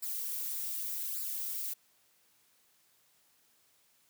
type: noise with flanger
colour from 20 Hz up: violet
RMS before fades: -37 dBFS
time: 0.02-1.74 s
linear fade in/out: 10 ms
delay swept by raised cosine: 0.31 to 6.21 ms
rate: 0.85 Hz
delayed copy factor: -0.75
effects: white hiss -69 dBFS RMS until 4.09 s + high-pass 80 Hz 12 dB/octave